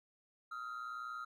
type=ring-modulated tone; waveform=triangle; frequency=1321 Hz; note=E6; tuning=3 cents sharp; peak=-36 dBFS; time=0.51-1.25 s; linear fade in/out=10 ms; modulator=60.3 Hz; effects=tanh soft clip ceiling -33 dBFS